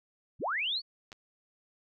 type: linear sweep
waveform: sine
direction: up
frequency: 41.22 to 4589 Hz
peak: -29 dBFS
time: 0.39-0.82 s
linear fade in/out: 50 ms
type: clicks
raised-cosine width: 0.2 ms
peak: -30 dBFS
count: 2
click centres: 1.119 / 1.128 s
effects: none